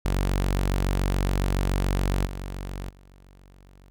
sawtooth tone with level steps, 47.1 Hz, F#1, 32 cents sharp, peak -18 / -28 / -46 dBFS, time 0.05-3.9 s, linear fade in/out 0 ms, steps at 2.26 / 2.89 s, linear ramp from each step 5 ms, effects none

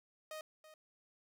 sawtooth tone with echo, 622.3 Hz, D#5, in tune, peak -40 dBFS, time 0.31-0.41 s, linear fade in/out 2 ms, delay 330 ms, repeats 1, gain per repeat -13 dB, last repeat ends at 0.74 s, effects none

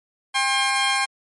15% pulse tone pair together, 800 / 1067.9 Hz, G5 / C6, +35 / +35 cents, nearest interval perfect fourth, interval 500 cents, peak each -15 dBFS, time 0.34-1.06 s, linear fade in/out 20 ms, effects MP3 48 kbps

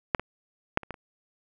clicks, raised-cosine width 0.5 ms, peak -6 / -18 / -6 / -26 / -19 / -30 dBFS, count 6, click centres 0.148 / 0.196 / 0.774 / 0.833 / 0.907 / 0.942 s, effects none

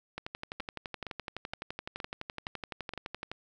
two click trains, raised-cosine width 0.3 ms, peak -21 / -22 dBFS, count 38 / 6, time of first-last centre 0.18-3.316 / 0.6-2.936 s, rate 11.8 / 2.14 Hz, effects none

